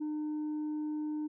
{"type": "tone", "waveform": "sine", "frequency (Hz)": 303.4, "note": "D#4", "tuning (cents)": -44, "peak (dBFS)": -30, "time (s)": [0, 1.28], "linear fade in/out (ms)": 20, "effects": ["tanh soft clip ceiling -32 dBFS"]}